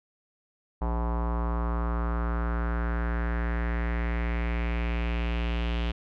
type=tone with low-pass filter sweep; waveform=square; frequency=58.27 Hz; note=A#1; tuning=in tune; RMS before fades=-28 dBFS; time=0.81-5.92 s; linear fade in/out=10 ms; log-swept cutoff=940 to 3100 Hz; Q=3.3; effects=none